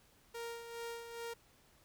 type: tone with tremolo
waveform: sawtooth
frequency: 466.2 Hz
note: A#4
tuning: in tune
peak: -37 dBFS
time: 0.34-1.34 s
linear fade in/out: 10 ms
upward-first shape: sine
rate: 2.4 Hz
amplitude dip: 55%
effects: pink hiss -67 dBFS RMS until 1.84 s